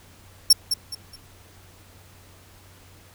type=tone with echo; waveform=sawtooth; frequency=5440 Hz; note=F8; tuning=46 cents flat; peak=-7 dBFS; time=0.5-0.53 s; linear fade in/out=5 ms; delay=210 ms; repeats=3; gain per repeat=-10 dB; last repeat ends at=1.16 s; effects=added 93 Hz sine -52 dBFS peak until 3.14 s + pink hiss -52 dBFS RMS until 3.14 s